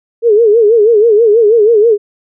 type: tone with vibrato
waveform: sine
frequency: 440 Hz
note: A4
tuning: in tune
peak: -4 dBFS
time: 0.22-1.98 s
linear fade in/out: 50 ms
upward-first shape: sine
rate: 6.2 Hz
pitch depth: 130 cents each way
effects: none